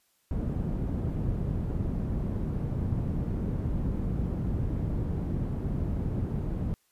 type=low-pass noise; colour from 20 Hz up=white; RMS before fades=-30 dBFS; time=0.31-6.74 s; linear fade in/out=0 ms; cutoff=160 Hz; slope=12 dB/octave; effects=white hiss -70 dBFS RMS until 6.91 s + resampled to 32000 Hz